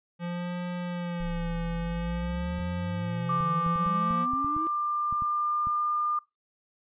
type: tone with vibrato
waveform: square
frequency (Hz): 173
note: F3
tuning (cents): -16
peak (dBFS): -31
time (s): 0.19-4.27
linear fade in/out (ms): 50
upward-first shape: sine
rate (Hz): 0.51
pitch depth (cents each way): 41
type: exponential sweep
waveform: triangle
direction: up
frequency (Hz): 30.87 to 327.9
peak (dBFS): -31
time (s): 1.2-4.67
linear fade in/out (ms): 0
type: clicks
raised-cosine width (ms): 5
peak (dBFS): -28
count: 12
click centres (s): 2.593 / 3.407 / 3.664 / 3.759 / 3.863 / 4.109 / 4.335 / 4.446 / 4.565 / 5.126 / 5.222 / 5.671
type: tone with pitch glide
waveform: sine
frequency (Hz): 1184 to 1204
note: D6 to D6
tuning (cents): +14 to +43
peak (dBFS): -25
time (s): 3.29-6.19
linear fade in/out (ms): 5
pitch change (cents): +29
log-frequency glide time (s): 4.13-5.93
effects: noise-tail reverb RT60 0.2 s tail -21 dB re dry + resampled to 8000 Hz